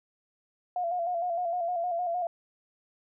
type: tone with vibrato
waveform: sine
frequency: 698.5 Hz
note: F5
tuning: in tune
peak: -27 dBFS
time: 0.76-2.27 s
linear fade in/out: 2 ms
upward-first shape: square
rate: 6.5 Hz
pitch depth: 51 cents each way
effects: none